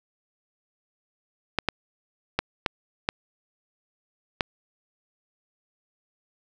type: clicks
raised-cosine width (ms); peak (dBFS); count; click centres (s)
0.3; -6; 6; 1.587 / 1.687 / 2.39 / 2.662 / 3.089 / 4.408
effects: none